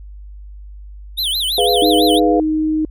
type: tone with vibrato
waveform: square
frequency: 3500 Hz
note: A7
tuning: 10 cents flat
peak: -17 dBFS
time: 1.17-2.2 s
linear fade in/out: 20 ms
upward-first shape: sine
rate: 6 Hz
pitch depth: 280 cents each way
type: chord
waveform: sine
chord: F diminished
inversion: first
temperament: equal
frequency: 415.3 / 493.9 / 698.5 Hz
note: Ab4 / Cb5 / F5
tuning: 0 / 0 / 0 cents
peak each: -17 dBFS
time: 1.58-2.4 s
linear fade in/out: 2 ms
type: tone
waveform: sine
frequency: 311.1 Hz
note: D#4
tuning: in tune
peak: -14 dBFS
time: 1.82-2.85 s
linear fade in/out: 2 ms
effects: added 50 Hz sine -32 dBFS peak until 2.9 s